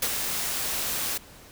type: noise with ADSR envelope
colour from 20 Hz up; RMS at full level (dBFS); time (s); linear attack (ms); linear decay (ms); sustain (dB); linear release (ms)
white; -24; 0.02-1.18; 6; 52; -5; 10
effects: pink hiss -49 dBFS RMS until 1.51 s